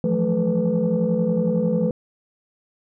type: tone cluster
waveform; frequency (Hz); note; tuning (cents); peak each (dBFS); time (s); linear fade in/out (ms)
sine; 166.8 / 177.9 / 216.9 / 436.2 / 496; E3 / F3 / A3 / A4 / B4; +21 / +32 / -25 / -15 / +7; -25 / -22 / -22 / -31 / -22; 0.04-1.91; 2
effects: tanh soft clip ceiling -11 dBFS